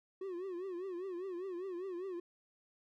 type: tone with vibrato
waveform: triangle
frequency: 366.6 Hz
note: F#4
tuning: 16 cents flat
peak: -37 dBFS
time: 0.21-2.2 s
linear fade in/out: 5 ms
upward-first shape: triangle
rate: 5 Hz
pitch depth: 140 cents each way
effects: none